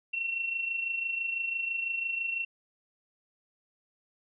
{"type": "tone with amplitude modulation", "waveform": "sine", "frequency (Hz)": 2718, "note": "F7", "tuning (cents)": -48, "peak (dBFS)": -27, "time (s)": [0.13, 2.45], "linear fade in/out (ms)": 10, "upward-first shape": "sine", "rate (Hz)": 26, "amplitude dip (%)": 55, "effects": []}